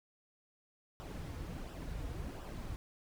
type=noise with flanger; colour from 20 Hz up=brown; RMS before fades=-43 dBFS; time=1-2.76 s; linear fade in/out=0 ms; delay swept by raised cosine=0.45 to 5.25 ms; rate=1.4 Hz; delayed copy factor=-0.55; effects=none